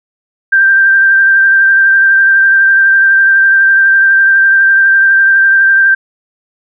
sine tone with vibrato, 1576 Hz, G6, 9 cents sharp, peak -4 dBFS, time 0.52-5.95 s, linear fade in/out 10 ms, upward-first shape triangle, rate 12 Hz, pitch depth 21 cents each way, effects none

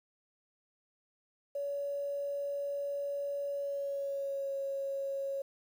sine tone with pitch glide, 566 to 549.6 Hz, C#5 to C#5, +36 to -15 cents, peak -33 dBFS, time 1.55-5.42 s, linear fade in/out 5 ms, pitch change -51 cents, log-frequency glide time 3.46-4.55 s, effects 10-bit

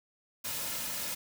white noise with comb filter, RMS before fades -36 dBFS, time 0.44-1.15 s, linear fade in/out 10 ms, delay 2.6 ms, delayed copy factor -0.55, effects none

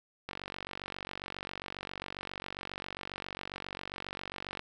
click train, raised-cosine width 0.3 ms, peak -22 dBFS, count 205, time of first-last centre 0.29-4.594 s, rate 47.4 Hz, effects none

